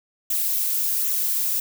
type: noise with flanger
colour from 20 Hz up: violet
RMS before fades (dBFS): -23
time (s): 0.3-1.6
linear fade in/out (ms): 5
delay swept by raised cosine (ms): 0.2 to 4.5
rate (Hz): 1.3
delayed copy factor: -0.55
effects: none